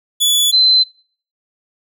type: tone pair in turn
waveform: sawtooth / sine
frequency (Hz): 3435 / 4067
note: A7 / C8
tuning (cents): -42 / -50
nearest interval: minor third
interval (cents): 292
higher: second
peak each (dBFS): -8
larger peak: neither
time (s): 0.2-0.52 / 0.52-0.84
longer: neither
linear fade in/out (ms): 20
effects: noise-tail reverb RT60 0.5 s tail -25 dB re dry